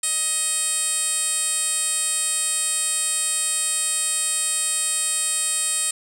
10% pulse tone with band-pass filter, 630 Hz, D#5, 21 cents sharp, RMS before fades -23 dBFS, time 0.03-5.91 s, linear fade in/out 5 ms, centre 8000 Hz, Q 5.1, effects none

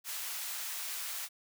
white high-pass noise, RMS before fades -39 dBFS, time 0.04-1.29 s, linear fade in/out 50 ms, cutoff 940 Hz, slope 12 dB/octave, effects none

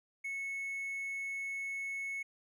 triangle tone with hard clipping, 2200 Hz, C#7, 14 cents flat, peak -37 dBFS, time 0.24-2.23 s, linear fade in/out 10 ms, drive 5 dB, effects none

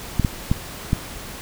clicks, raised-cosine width 5 ms, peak -5 dBFS, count 4, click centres 0.197 / 0.248 / 0.515 / 0.931 s, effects pink hiss -35 dBFS RMS until 1.41 s

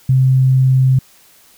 sine tone, 130.81 Hz, C3, in tune, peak -8 dBFS, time 0.09-0.99 s, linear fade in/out 5 ms, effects white hiss -48 dBFS RMS until 1.57 s

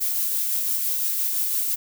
violet noise with tremolo, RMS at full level -23 dBFS, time 0-1.76 s, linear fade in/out 20 ms, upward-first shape sine, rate 5.9 Hz, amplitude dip 25%, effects none

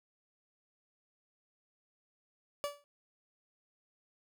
30% pulse tone with exponential decay, 577 Hz, D5, 31 cents flat, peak -28 dBFS, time 2.64-2.84 s, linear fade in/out 0 ms, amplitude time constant 42 ms, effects none

